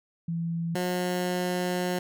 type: tone pair in turn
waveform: sine / 15% pulse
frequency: 167.3 / 179.98 Hz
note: E3 / F#3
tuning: +26 / -48 cents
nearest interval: minor second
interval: 126 cents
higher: second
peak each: -27 / -20 dBFS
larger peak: second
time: 0.28-0.75 / 0.75-1.99 s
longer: second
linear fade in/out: 5 ms
effects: none